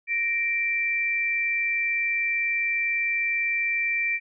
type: tone pair together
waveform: sine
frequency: 1864.4 / 2349 Hz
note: A#6 / D7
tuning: 0 / 0 cents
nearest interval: major third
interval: 400 cents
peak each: -30 / -23 dBFS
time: 0.07-4.2 s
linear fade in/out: 50 ms
effects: none